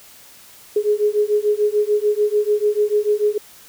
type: beating tone pair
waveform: sine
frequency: 415.3 / 422.1 Hz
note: G#4 / G#4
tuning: 0 / +28 cents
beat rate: 6.8 Hz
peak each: -18 / -18 dBFS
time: 0.76-3.38 s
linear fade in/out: 5 ms
effects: white hiss -45 dBFS RMS until 3.68 s